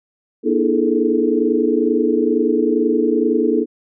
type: tone cluster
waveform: sine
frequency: 240.6 / 300.2 / 330.6 / 421.2 / 443.4 Hz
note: B3 / D4 / E4 / G#4 / A4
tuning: -45 / +38 / +5 / +24 / +13 cents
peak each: -20 dBFS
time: 0.43-3.66 s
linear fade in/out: 50 ms
effects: none